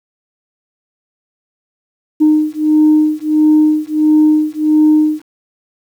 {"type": "beating tone pair", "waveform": "sine", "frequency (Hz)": [306, 307.5], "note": ["D#4", "D#4"], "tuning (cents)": [-29, -20], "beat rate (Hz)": 1.5, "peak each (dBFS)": -10, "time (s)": [2.2, 5.22], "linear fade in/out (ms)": 20, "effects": ["tanh soft clip ceiling -2 dBFS", "7-bit"]}